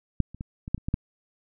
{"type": "clicks", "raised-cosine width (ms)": 5, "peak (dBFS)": [-8, -29, -21, -23, -11, -30, -16, -10], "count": 8, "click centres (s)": [0.203, 0.346, 0.409, 0.679, 0.746, 0.779, 0.885, 0.941], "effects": []}